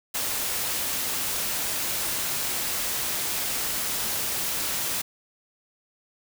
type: noise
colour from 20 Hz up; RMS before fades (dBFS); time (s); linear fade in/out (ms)
white; -28; 0.14-5.02; 10
effects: none